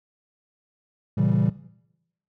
triangle chord, A# diminished seventh, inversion none, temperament equal with one note detuned, 116.54 / 138.59 / 167.31 / 196 Hz, A#2 / C#3 / E3 / G3, 0 / 0 / +26 / 0 cents, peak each -21 dBFS, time 1.17-1.5 s, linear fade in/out 10 ms, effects noise-tail reverb RT60 0.8 s tail -18 dB re dry + tanh soft clip ceiling -11 dBFS

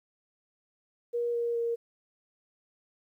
sine tone with pitch steps, 475.5 / 471.1 / 466.8 Hz, A#4 / A#4 / A#4, +34 / +18 / +2 cents, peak -27 dBFS, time 1.13-1.76 s, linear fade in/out 20 ms, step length 210 ms, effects 11-bit

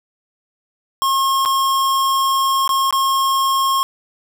square tone with dropouts, 1078 Hz, C#6, 49 cents flat, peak -15 dBFS, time 1.02-3.83 s, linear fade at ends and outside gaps 0 ms, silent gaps 1.451-1.458 / 2.677-2.692 / 2.908-2.926 s, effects none

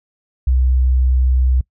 sine tone, 63.9 Hz, C2, 40 cents flat, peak -10 dBFS, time 0.47-1.61 s, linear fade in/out 5 ms, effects noise-tail reverb RT60 0.1 s tail -23 dB re dry + tanh soft clip ceiling -6 dBFS

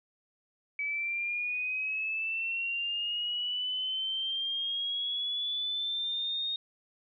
sine linear sweep, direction up, 2283 to 3717 Hz, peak -30 dBFS, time 0.79-6.56 s, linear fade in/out 2 ms, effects none

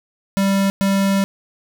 square tone bursts at uneven times, 196 Hz, G3, in tune, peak -15 dBFS, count 2, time 0.37-0.7 / 0.81-1.24 s, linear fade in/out 0 ms, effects none

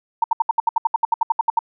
sine tone bursts, 915 Hz, A#5, 32 cents flat, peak -12 dBFS, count 16, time 0.22-1.591 s, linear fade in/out 5 ms, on 21 ms, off 69 ms, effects none

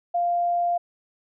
sine tone, 697 Hz, F5, 4 cents flat, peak -20 dBFS, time 0.14-0.78 s, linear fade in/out 10 ms, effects none

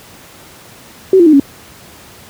sine tone with pitch steps, 380 / 342.5 / 308.7 / 278.2 Hz, F#4 / F4 / D#4 / C#4, +46 / -34 / -14 / +6 cents, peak -3 dBFS, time 1.13-1.398 s, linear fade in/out 2 ms, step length 67 ms, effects pink hiss -38 dBFS RMS until 2.29 s + high-pass 80 Hz 12 dB/octave

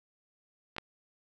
clicks, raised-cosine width 0.3 ms, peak -25 / -18 dBFS, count 2, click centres 0.765 / 0.783 s, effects none

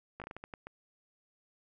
slowing click train, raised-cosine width 0.5 ms, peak -28 dBFS, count 9, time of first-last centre 0.2-0.67 s, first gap 17 ms, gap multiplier 1.34, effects none

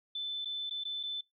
sine tone with dropouts, 3520 Hz, A7, in tune, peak -34 dBFS, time 0.15-1.21 s, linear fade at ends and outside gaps 5 ms, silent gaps 0.448-0.455 / 0.697-0.708 / 0.838-0.851 / 1.031-1.034 s, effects noise-tail reverb RT60 0.2 s tail -25 dB re dry

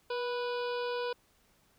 harmonic tone with a mistuned harmonic, 492.6 Hz, B4, 5 cents flat, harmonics 1 / 2 / 3 / 5 / 6 / 7 / 8 / 9 / 10, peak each -33 / -39 / -43 / -47 / -49 / -50 / -51 / -52 / -53 dBFS, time 0.1-1.13 s, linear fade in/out 5 ms, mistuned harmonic 1, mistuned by -29 cents, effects pink hiss -68 dBFS RMS until 1.78 s

